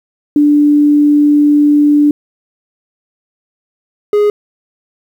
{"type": "tone pair in turn", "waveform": ["sine", "triangle"], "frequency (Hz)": [293.7, 415.4], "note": ["D4", "G#4"], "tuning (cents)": [0, 0], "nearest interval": "tritone", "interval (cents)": 600, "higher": "second", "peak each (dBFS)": -5, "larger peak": "neither", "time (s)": [[0.36, 2.11], [4.13, 4.3]], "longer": "first", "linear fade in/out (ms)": 2, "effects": ["7-bit"]}